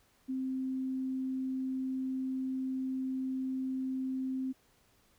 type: tone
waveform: sine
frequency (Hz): 261.6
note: C4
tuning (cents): 0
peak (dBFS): -32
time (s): 0.28-4.53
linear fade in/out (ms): 20
effects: pink hiss -68 dBFS RMS until 5.18 s